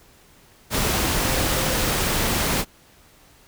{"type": "tone in noise", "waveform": "sine", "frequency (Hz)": 523.3, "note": "C5", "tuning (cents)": 0, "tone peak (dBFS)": -32, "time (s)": [1.17, 1.89], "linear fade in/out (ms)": 50, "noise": "pink", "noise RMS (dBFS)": -22, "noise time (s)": [0.7, 2.65], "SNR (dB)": -13, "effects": ["pink hiss -53 dBFS RMS until 3.47 s"]}